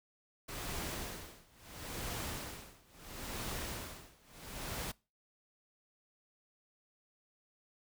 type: noise with tremolo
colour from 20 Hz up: pink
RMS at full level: -40 dBFS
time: 0.48-4.92 s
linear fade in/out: 10 ms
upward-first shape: sine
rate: 0.74 Hz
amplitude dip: 95%
effects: noise-tail reverb RT60 0.3 s tail -23 dB re dry